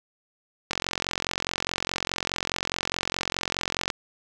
click train, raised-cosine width 0.2 ms, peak -8 dBFS, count 144, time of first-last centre 0.71-3.902 s, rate 44.8 Hz, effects none

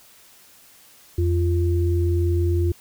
sine tone pair together, 85.38 / 347.1 Hz, F2 / F4, -39 / -11 cents, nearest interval 2 octaves, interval 2428 cents, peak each -18 / -24 dBFS, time 1.18-2.72 s, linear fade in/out 5 ms, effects white hiss -51 dBFS RMS until 2.8 s

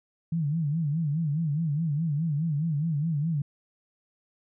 sine tone with vibrato, 154.7 Hz, D#3, 10 cents flat, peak -24 dBFS, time 0.32-3.42 s, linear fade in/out 5 ms, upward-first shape sine, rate 4.8 Hz, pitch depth 150 cents each way, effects none

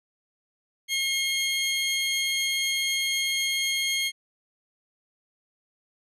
30% pulse tone pair together, 2154 / 3229 Hz, C7 / G#7, +50 / -49 cents, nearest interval perfect fifth, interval 701 cents, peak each -24 dBFS, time 0.88-4.12 s, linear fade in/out 50 ms, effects resampled to 32000 Hz

